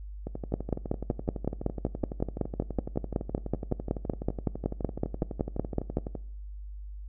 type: two click trains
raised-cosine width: 2 ms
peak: -13 / -21 dBFS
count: 30 / 71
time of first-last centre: 0.54-5.971 / 0.27-6.152 s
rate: 5.34 / 11.9 Hz
effects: noise-tail reverb RT60 0.6 s tail -21 dB re dry + added 50 Hz sine -38 dBFS peak until 7.08 s